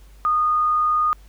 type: tone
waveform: sine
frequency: 1230 Hz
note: D#6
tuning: 20 cents flat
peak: -16 dBFS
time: 0.25-1.13 s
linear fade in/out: 0 ms
effects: added 50 Hz sine -44 dBFS peak until 1.28 s + pink hiss -56 dBFS RMS until 1.28 s